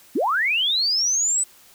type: linear sweep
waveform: sine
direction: up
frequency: 203.5 to 8100 Hz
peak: -18 dBFS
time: 0.15-1.44 s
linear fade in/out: 10 ms
effects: white hiss -51 dBFS RMS until 1.74 s